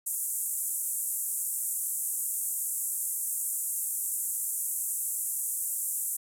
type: band-pass noise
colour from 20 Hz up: pink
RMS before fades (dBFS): -32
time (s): 0.06-6.17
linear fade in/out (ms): 10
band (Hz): 7700 to 14000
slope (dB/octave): 48
effects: none